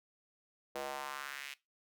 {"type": "tone with high-pass filter sweep", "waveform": "square", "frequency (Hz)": 69.3, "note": "C#2", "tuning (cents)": 0, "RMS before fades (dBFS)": -43, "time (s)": [0.75, 1.54], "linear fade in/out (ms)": 5, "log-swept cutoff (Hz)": [510, 2500], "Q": 2.1, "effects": ["noise-tail reverb RT60 0.2 s tail -18 dB re dry"]}